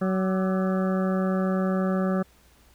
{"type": "harmonic tone with a mistuned harmonic", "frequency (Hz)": 188.1, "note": "F#3", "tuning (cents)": 29, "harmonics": [1, 2, 3, 4, 6, 7, 8, 9], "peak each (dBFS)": [-23, -31, -30, -38, -37, -38, -44, -43], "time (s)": [0.01, 2.23], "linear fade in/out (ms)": 10, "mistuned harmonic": 6, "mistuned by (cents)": 77, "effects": ["added 60 Hz sine -59 dBFS peak until 2.74 s", "pink hiss -59 dBFS RMS until 2.74 s"]}